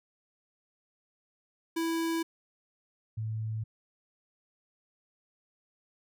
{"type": "tone pair in turn", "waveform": ["square", "sine"], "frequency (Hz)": [329.6, 109.99], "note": ["E4", "A2"], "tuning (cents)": [0, 0], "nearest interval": "octave + perfect fifth", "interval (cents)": 1900, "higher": "first", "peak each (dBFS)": [-29, -31], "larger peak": "first", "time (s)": [[1.76, 2.23], [3.17, 3.64]], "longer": "neither", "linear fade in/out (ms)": 10, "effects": []}